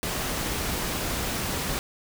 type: noise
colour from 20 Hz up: pink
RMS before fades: -29 dBFS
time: 0.03-1.79 s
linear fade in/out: 0 ms
effects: none